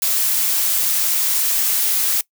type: noise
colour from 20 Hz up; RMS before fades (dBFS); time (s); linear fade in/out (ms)
blue; -18; 0.02-2.21; 2
effects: noise-tail reverb RT60 0.1 s tail -22 dB re dry